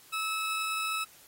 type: tone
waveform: 20% pulse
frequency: 1300 Hz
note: E6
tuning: 24 cents flat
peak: -25 dBFS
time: 0.12-1.05 s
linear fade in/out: 20 ms
effects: white hiss -56 dBFS RMS until 1.27 s + AAC 48 kbps